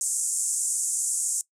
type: band-pass noise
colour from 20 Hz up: pink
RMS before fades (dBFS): -27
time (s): 0.01-1.41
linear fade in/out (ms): 0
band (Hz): 6900 to 9600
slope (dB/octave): 48
effects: noise-tail reverb RT60 0.1 s tail -19 dB re dry